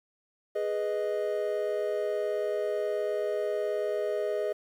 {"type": "chord", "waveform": "triangle", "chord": "G# minor", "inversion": "none", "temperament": "equal", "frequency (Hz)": [415.3, 493.9, 622.3], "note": ["G#4", "B4", "D#5"], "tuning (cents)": [0, 0, 0], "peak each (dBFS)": [-29, -33, -29], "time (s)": [0.55, 4.53], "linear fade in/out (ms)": 10, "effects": ["10-bit"]}